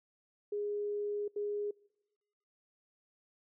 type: tone bursts at uneven times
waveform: sine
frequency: 412.8 Hz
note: G#4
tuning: 10 cents flat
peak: -33 dBFS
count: 2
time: 0.52-1.28 / 1.36-1.71 s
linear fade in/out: 5 ms
effects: noise-tail reverb RT60 1.0 s tail -24 dB re dry